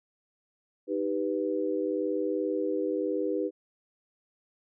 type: chord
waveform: sine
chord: Eb augmented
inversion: none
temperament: equal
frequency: 311.1 / 392 / 493.9 Hz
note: Eb4 / G4 / B4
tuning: 0 / 0 / 0 cents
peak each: -31 dBFS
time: 0.87-3.51 s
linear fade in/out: 50 ms
effects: none